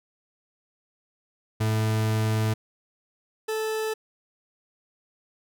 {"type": "tone pair in turn", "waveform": "40% pulse", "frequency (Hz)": [109.3, 437.2], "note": ["A2", "A4"], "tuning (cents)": [-11, -11], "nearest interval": "2 octaves", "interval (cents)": 2400, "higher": "second", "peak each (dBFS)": [-21, -25], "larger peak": "first", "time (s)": [[1.6, 2.54], [3.48, 3.94]], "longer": "first", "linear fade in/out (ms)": 10, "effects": []}